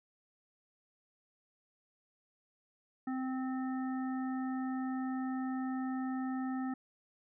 harmonic tone, 260 Hz, C4, 11 cents flat, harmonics 1 / 3 / 5 / 7, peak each -34 / -44 / -48 / -51 dBFS, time 3.07-6.74 s, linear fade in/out 5 ms, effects none

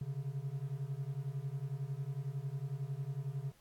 triangle beating tone pair, 132.2 / 143.2 Hz, C3 / D3, +18 / -43 cents, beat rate 11 Hz, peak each -38 / -38 dBFS, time 0.01-3.52 s, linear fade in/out 5 ms, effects pink hiss -68 dBFS RMS until 3.6 s + AAC 64 kbps

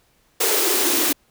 white noise with high-pass filter sweep, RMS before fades -19 dBFS, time 0.4-1.13 s, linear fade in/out 10 ms, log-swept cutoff 440 to 290 Hz, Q 7.1, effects pink hiss -61 dBFS RMS until 1.3 s

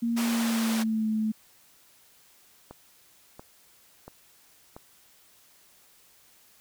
sine tone with pitch glide, 233.1 to 217.5 Hz, A#3 to A3, 0 to -20 cents, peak -24 dBFS, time 0.02-1.32 s, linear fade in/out 10 ms, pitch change -120 cents, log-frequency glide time 0.29-1.08 s
pink band-pass noise, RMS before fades -34 dBFS, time 0.16-0.84 s, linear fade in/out 20 ms, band 530 to 16000 Hz, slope 12 dB/octave
click train, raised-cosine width 1 ms, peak -28 dBFS, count 4, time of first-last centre 2.71-4.765 s, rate 1.46 Hz
effects white hiss -59 dBFS RMS until 6.6 s

